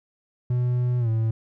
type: tone with pitch glide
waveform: triangle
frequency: 123.47 to 111.92 Hz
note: B2 to A2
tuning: 0 to +30 cents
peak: -18 dBFS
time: 0.5-1.31 s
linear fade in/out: 5 ms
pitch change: -170 cents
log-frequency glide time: 0.99-1.09 s
effects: none